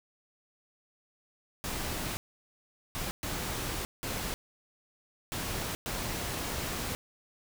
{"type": "noise bursts at uneven times", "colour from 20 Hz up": "pink", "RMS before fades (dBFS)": -35, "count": 6, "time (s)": [[1.64, 2.17], [2.95, 3.11], [3.23, 3.85], [4.03, 4.34], [5.32, 5.75], [5.86, 6.95]], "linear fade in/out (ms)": 0, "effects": []}